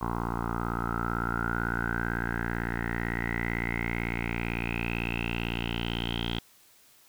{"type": "tone with low-pass filter sweep", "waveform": "10% pulse", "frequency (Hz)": 57.9, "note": "A#1", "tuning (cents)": -11, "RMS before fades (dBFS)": -31, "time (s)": [0.01, 6.39], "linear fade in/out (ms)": 5, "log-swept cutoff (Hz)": [1100, 3300], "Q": 9.9, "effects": ["white hiss -59 dBFS RMS until 7.08 s"]}